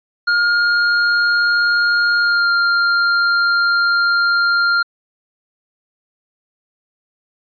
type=tone with pitch glide; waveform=square; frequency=1417 to 1395.9 Hz; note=F6 to F6; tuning=+25 to -1 cents; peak=-13 dBFS; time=0.27-4.83 s; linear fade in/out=10 ms; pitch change=-26 cents; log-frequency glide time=2.18-2.5 s; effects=resampled to 11025 Hz